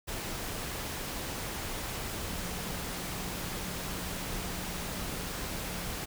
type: tone in noise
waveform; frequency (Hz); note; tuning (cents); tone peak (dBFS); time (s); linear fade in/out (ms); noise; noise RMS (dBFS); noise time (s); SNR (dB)
sine; 180; F#3; -47; -44; 2.28-5.88; 20; pink; -37; 0.07-6.06; -10
effects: none